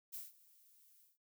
violet noise with ADSR envelope, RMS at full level -45 dBFS, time 0.12-1.18 s, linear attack 26 ms, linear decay 170 ms, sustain -22 dB, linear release 160 ms, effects none

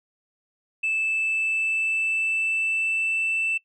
sine tone with pitch glide, 2631 to 2657 Hz, E7 to E7, -4 to +13 cents, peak -20 dBFS, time 0.83-3.58 s, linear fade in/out 10 ms, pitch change +17 cents, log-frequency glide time 1-3.3 s, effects noise-tail reverb RT60 0.1 s tail -21 dB re dry + tanh soft clip ceiling -19 dBFS

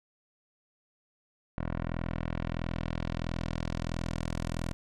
10% pulse tone with low-pass filter sweep, 41.51 Hz, E1, 13 cents sharp, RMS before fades -34 dBFS, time 1.58-4.73 s, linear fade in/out 0 ms, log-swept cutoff 1700 to 10000 Hz, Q 0.97, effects none

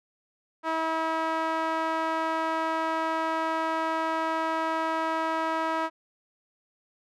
sawtooth tone with band-pass filter, 322.4 Hz, E4, 38 cents flat, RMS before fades -28 dBFS, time 0.63-5.9 s, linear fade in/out 50 ms, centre 1100 Hz, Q 1.7, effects none

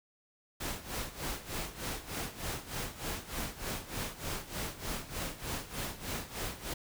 pink noise with tremolo, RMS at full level -36 dBFS, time 0.6-6.74 s, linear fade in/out 10 ms, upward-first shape sine, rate 3.3 Hz, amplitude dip 80%, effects none

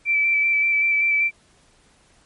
sine tone with vibrato, 2326 Hz, D7, 17 cents flat, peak -16 dBFS, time 0.05-1.31 s, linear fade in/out 50 ms, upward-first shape square, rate 5.2 Hz, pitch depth 15 cents each way, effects pink hiss -57 dBFS RMS until 2.25 s + MP3 48 kbps

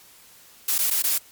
blue noise with dropouts, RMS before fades -22 dBFS, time 0.68-1.18 s, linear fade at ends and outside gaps 5 ms, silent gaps 0.782-0.787 / 0.902-0.909 / 1.022-1.038 s, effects white hiss -51 dBFS RMS until 1.31 s + MP3 96 kbps

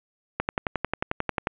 click train, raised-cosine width 0.5 ms, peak -9 dBFS, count 13, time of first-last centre 0.4-1.471 s, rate 11.2 Hz, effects resampled to 8000 Hz + 8-bit

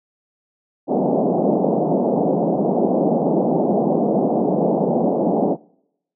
pink band-pass noise, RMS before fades -18 dBFS, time 0.87-5.57 s, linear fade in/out 50 ms, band 170 to 780 Hz, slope 48 dB/octave, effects noise-tail reverb RT60 0.8 s tail -26 dB re dry

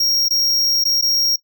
square tone with dropouts, 5588 Hz, F8, in tune, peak -15 dBFS, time 0-1.36 s, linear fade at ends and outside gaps 5 ms, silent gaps 0.285-0.306 / 0.84-0.852 / 1.013-1.023 s, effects noise-tail reverb RT60 0.1 s tail -19 dB re dry

